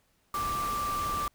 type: tone in noise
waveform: sine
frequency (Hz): 1174.7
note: D6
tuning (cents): 0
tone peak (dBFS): -29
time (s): 0.34-1.28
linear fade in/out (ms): 2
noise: pink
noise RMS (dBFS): -38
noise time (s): 0.34-1.28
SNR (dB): +6
effects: pink hiss -70 dBFS RMS until 1.34 s